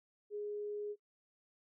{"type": "tone", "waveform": "sine", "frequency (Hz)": 415.3, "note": "G#4", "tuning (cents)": 0, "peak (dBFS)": -38, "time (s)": [0.3, 0.96], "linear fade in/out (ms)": 50, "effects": ["noise-tail reverb RT60 0.1 s tail -23 dB re dry"]}